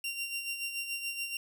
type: tone with tremolo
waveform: sawtooth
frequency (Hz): 2765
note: F7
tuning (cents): -18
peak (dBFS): -29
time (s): 0.04-1.37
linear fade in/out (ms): 2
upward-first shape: sine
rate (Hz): 7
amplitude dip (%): 55
effects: none